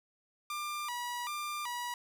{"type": "tone with vibrato", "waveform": "sawtooth", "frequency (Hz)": 1075, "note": "C6", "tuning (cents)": 47, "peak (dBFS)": -32, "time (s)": [0.5, 1.94], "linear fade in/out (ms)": 2, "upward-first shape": "square", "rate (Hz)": 1.3, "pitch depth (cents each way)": 180, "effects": []}